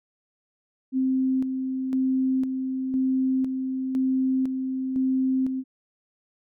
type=tone with tremolo; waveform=sine; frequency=261.6 Hz; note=C4; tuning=in tune; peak=-20 dBFS; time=0.92-5.64 s; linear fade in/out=50 ms; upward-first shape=square; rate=0.99 Hz; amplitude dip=45%; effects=none